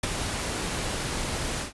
pink noise with ADSR envelope, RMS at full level -23 dBFS, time 0.03-1.73 s, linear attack 8 ms, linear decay 14 ms, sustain -7 dB, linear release 130 ms, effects resampled to 24000 Hz

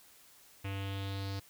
square tone with low-pass filter sweep, 98 Hz, G2, in tune, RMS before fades -38 dBFS, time 0.64-1.4 s, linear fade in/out 10 ms, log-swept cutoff 2600 to 4800 Hz, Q 3.8, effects white hiss -60 dBFS RMS until 1.49 s

